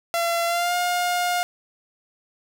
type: tone with pitch glide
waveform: sawtooth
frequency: 680 to 710.9 Hz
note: F5 to F5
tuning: -46 to +31 cents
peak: -17 dBFS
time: 0.14-1.43 s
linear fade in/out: 0 ms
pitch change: +77 cents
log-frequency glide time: 0.46-0.75 s
effects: none